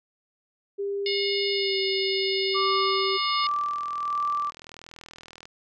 sine tone with pitch glide, 400 to 386.8 Hz, G4 to G4, +35 to -23 cents, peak -26 dBFS, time 0.78-3.18 s, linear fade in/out 20 ms, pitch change -58 cents, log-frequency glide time 1.51-1.78 s
harmonic tone, 722 Hz, F#5, 43 cents flat, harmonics 3 / 4 / 5 / 6 / 7, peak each -32 / -32 / -32 / -32 / -32 dBFS, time 1.06-3.47 s, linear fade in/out 2 ms
sine tone with tremolo, 1171 Hz, D6, 5 cents flat, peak -23 dBFS, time 2.54-4.51 s, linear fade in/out 20 ms, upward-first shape sine, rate 1.3 Hz, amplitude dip 45%
click train, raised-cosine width 0.2 ms, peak -26 dBFS, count 83, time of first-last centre 3.44-5.455 s, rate 40.7 Hz
effects none

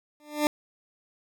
20% pulse tone with exponential growth, 298.2 Hz, D4, 27 cents sharp, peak -13 dBFS, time 0.2-0.47 s, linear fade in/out 1 ms, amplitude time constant 58 ms, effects none

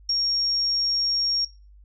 sine tone, 5560 Hz, F8, 9 cents flat, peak -20 dBFS, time 0.09-1.45 s, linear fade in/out 5 ms, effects noise-tail reverb RT60 0.3 s tail -19 dB re dry + added 50 Hz sine -47 dBFS peak until 1.84 s

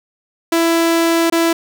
sawtooth tone with dropouts, 332.7 Hz, E4, 16 cents sharp, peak -8 dBFS, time 0.52-1.53 s, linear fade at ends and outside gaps 5 ms, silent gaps 1.3-1.323 s, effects none

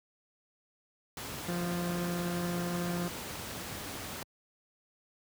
pink noise, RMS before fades -40 dBFS, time 1.17-4.23 s, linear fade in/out 2 ms
harmonic tone, 174.61 Hz, F3, in tune, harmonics 1 / 2 / 3 / 4 / 6 / 7 / 8 / 9 / 10, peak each -33 / -39 / -43 / -45 / -49 / -50 / -51 / -52 / -53 dBFS, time 1.48-3.08 s, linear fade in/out 2 ms
effects high-pass 80 Hz 12 dB/octave

